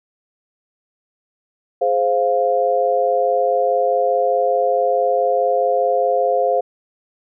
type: chord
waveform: sine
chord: F minor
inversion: first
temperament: just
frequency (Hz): 419.1 / 523.8 / 698.5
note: Ab4 / C5 / F5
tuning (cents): +16 / +2 / 0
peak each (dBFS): -22 / -17 / -18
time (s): 1.81-6.61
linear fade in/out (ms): 10
effects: none

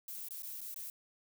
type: noise with dropouts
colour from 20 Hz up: violet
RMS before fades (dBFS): -44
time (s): 0.08-0.9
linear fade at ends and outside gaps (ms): 1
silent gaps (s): 0.286-0.307 / 0.422-0.432 / 0.607-0.614 / 0.743-0.761
effects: none

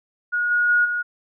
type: tone with level steps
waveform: sine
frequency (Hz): 1445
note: F#6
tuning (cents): -41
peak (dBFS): -19 / -16 / -14 / -21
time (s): 0.32-1.03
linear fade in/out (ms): 20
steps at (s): 0.5 / 0.68 / 0.84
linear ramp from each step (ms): 20
effects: none

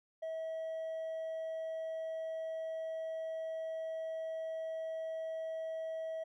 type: tone with hard clipping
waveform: sine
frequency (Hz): 645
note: E5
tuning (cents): -38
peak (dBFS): -38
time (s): 0.22-6.24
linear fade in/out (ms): 10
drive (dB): 2
effects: none

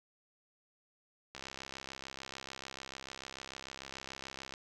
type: click train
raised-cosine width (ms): 0.2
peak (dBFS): -26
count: 214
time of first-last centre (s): 1.35-4.539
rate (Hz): 66.8
effects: none

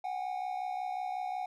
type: tone pair together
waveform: triangle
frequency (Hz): 740 / 805.5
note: F#5 / G5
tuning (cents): 0 / +47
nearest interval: minor second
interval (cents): 147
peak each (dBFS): -33 / -37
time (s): 0.04-1.46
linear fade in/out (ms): 5
effects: none

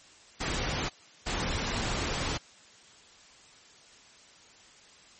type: noise bursts at uneven times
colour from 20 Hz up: pink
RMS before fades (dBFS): -31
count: 2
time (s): 0.4-0.89 / 1.26-2.38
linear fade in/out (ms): 10
effects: white hiss -55 dBFS RMS until 5.19 s + MP3 32 kbps

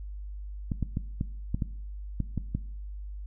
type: clicks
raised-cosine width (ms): 5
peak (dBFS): -16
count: 9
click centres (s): 0.718 / 0.827 / 0.971 / 1.211 / 1.545 / 1.622 / 2.203 / 2.377 / 2.55
effects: noise-tail reverb RT60 0.6 s tail -18 dB re dry + added 50 Hz sine -36 dBFS peak until 3.26 s

